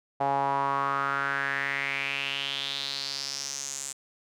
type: tone with band-pass filter sweep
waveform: sawtooth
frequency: 138.59 Hz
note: C#3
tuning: in tune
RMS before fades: -30 dBFS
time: 0.2-3.93 s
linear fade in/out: 10 ms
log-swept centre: 770 to 7700 Hz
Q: 5
effects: none